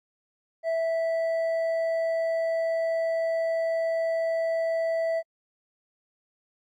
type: tone with hard clipping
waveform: sine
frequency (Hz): 657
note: E5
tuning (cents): -6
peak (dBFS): -25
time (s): 0.63-5.23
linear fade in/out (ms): 50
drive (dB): 4
effects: AAC 64 kbps